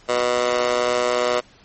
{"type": "tone with high-pass filter", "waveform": "15% pulse", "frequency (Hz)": 122.8, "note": "B2", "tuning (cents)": -9, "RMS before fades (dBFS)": -20, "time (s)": [0.08, 1.41], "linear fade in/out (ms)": 20, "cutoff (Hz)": 610, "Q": 2.3, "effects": ["pink hiss -51 dBFS RMS until 1.64 s", "MP3 32 kbps"]}